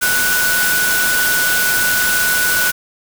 sine tone in noise, 1480 Hz, F#6, in tune, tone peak -15 dBFS, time 0.01-2.72 s, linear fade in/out 20 ms, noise white, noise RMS -18 dBFS, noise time 0.01-2.72 s, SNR 0 dB, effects none

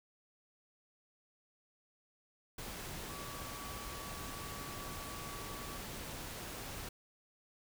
sine tone in noise, 1142 Hz, D6, 49 cents flat, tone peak -50 dBFS, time 3.09-5.78 s, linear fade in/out 5 ms, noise pink, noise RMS -45 dBFS, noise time 2.58-6.89 s, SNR -8 dB, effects none

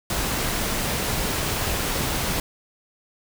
pink noise, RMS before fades -25 dBFS, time 0.1-2.4 s, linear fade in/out 2 ms, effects none

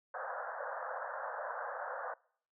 pink band-pass noise, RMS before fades -41 dBFS, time 0.14-2.14 s, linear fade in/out 5 ms, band 500 to 1700 Hz, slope 96 dB/octave, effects noise-tail reverb RT60 0.6 s tail -25 dB re dry

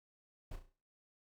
brown noise with echo, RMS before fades -44 dBFS, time 0.51-0.56 s, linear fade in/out 5 ms, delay 34 ms, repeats 5, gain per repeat -7 dB, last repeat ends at 0.73 s, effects noise-tail reverb RT60 0.4 s tail -17 dB re dry

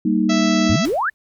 sine chord, Eb major, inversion first, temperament equal, 196 / 233.1 / 311.1 Hz, G3 / Bb3 / Eb4, 0 / 0 / 0 cents, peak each -19 dBFS, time 0.05-0.76 s, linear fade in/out 5 ms
harmonic tone, 659.3 Hz, E5, in tune, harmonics 1 / 2 / 3 / 4 / 5 / 6 / 7 / 8 / 9 / 10, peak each -24 / -27 / -29 / -30 / -31 / -32 / -32 / -33 / -34 / -34 dBFS, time 0.29-0.86 s, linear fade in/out 10 ms
sine exponential sweep, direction up, 77.78 to 1864.7 Hz, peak -17 dBFS, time 0.69-1.1 s, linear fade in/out 10 ms
pink noise with exponential decay, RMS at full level -32 dBFS, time 0.85-1.14 s, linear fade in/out 0 ms, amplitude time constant 63 ms
effects none

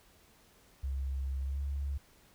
sine tone with pitch glide, 67.3 to 69.87 Hz, C2 to C#2, +49 to +14 cents, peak -32 dBFS, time 0.83-1.98 s, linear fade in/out 10 ms, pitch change +65 cents, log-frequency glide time 1.44-1.6 s, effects pink hiss -63 dBFS RMS until 2.34 s

